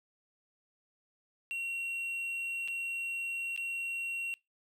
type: tone with dropouts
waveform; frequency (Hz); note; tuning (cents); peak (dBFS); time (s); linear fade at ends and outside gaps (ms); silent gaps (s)
triangle; 2739; F7; -34; -32; 1.51-4.34; 0; 2.677-2.683 / 3.563-3.576
effects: noise-tail reverb RT60 0.2 s tail -23 dB re dry